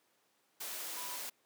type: tone in noise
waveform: sine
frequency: 987.8 Hz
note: B5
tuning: in tune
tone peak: -47 dBFS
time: 0.96-1.17 s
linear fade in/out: 10 ms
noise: white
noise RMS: -42 dBFS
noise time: 0.6-1.3 s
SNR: -8 dB
effects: pink hiss -73 dBFS RMS until 1.45 s + high-pass 300 Hz 12 dB/octave